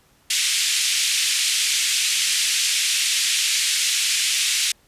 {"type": "band-pass noise", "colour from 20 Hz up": "pink", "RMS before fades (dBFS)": -21, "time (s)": [0.3, 4.72], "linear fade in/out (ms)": 5, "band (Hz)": [2400, 9600], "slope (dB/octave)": 24, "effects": ["pink hiss -58 dBFS RMS until 4.87 s", "resampled to 32000 Hz"]}